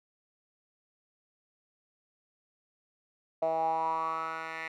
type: tone with band-pass filter sweep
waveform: 10% pulse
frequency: 161.6 Hz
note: E3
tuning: 34 cents flat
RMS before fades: -32 dBFS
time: 3.42-4.68 s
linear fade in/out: 5 ms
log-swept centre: 660 to 1900 Hz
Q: 6.9
effects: none